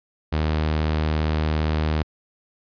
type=tone; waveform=sawtooth; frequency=77.5 Hz; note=D#2; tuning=6 cents flat; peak=-16 dBFS; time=0.32-2.03 s; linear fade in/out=10 ms; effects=resampled to 11025 Hz